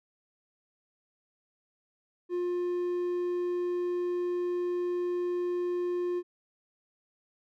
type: tone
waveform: triangle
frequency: 354.3 Hz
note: F4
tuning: 25 cents sharp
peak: -26 dBFS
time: 2.29-6.23 s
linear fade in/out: 50 ms
effects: none